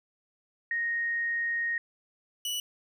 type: tone pair in turn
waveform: sine / sawtooth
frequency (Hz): 1864.7 / 2951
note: A#6 / F#7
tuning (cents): 0 / -5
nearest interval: minor sixth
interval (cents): 795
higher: second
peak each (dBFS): -27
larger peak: neither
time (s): 0.71-1.78 / 2.45-2.6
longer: first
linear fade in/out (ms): 2
effects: none